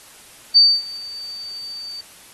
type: tone with ADSR envelope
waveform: sine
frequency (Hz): 4598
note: D8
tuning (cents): -37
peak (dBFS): -6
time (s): 0.54-2.01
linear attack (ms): 27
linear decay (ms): 250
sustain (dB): -23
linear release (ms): 5
effects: white hiss -45 dBFS RMS until 2.33 s + AAC 32 kbps